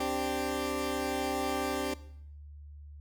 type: chord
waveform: 20% pulse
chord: C suspended second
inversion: none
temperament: equal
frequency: 261.6 / 293.7 / 392 Hz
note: C4 / D4 / G4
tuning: 0 / 0 / 0 cents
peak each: -30 dBFS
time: 0-1.94 s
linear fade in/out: 5 ms
effects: noise-tail reverb RT60 0.7 s tail -18 dB re dry + added 73 Hz sine -45 dBFS peak until 3 s